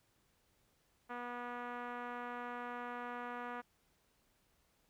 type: tone with low-pass filter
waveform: 5% pulse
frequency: 243 Hz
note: B3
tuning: 28 cents flat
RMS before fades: -44 dBFS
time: 1.09-3.62 s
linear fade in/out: 20 ms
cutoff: 1300 Hz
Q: 1.2
effects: pink hiss -75 dBFS RMS until 4.89 s